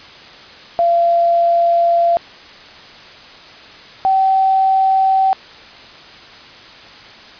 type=tone pair in turn; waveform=sine; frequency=684 / 767.8 Hz; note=F5 / G5; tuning=-36 / -36 cents; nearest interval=major second; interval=200 cents; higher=second; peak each=-10 dBFS; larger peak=neither; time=0.79-2.17 / 4.05-5.33 s; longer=first; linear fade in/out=0 ms; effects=white hiss -38 dBFS RMS until 7.39 s + resampled to 11025 Hz